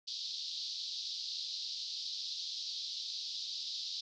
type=band-pass noise; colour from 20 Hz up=pink; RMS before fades=-41 dBFS; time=0.07-4.01 s; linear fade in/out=10 ms; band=3700 to 5100 Hz; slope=48 dB/octave; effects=none